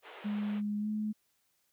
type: band-pass noise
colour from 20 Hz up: pink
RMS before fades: -50 dBFS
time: 0.02-0.62 s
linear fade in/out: 50 ms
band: 370 to 3400 Hz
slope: 48 dB/octave
type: tone with pitch glide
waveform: sine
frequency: 207.7 to 213.3 Hz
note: G#3 to G#3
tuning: 0 to +46 cents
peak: -31 dBFS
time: 0.24-1.13 s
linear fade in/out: 20 ms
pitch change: +46 cents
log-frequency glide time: 0.79-0.88 s
effects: white hiss -75 dBFS RMS until 1.72 s